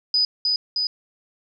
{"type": "tone with echo", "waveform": "sine", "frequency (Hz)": 4978, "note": "D#8", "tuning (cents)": 0, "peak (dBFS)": -16, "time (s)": [0.14, 0.25], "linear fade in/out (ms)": 2, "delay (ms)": 310, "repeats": 2, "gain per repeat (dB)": -2, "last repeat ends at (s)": 0.87, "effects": []}